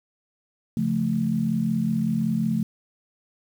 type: chord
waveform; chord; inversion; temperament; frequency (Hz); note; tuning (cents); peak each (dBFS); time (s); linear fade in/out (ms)
sine; Db augmented; none; equal; 138.59 / 174.61 / 220; Db3 / F3 / A3; 0 / 0 / 0; -29 / -26 / -23; 0.77-2.63; 2
effects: 8-bit